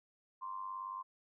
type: tone with amplitude modulation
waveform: sine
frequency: 1046.5 Hz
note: C6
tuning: in tune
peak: -37 dBFS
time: 0.41-1.03 s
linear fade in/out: 20 ms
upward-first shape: sine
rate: 98.5 Hz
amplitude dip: 65%
effects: none